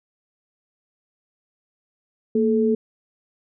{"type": "tone pair together", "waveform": "sine", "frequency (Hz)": [229.2, 433], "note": ["A#3", "A4"], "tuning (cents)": [-29, -28], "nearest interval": "major seventh", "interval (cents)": 1101, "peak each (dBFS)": -19, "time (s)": [2.35, 2.75], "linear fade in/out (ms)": 5, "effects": []}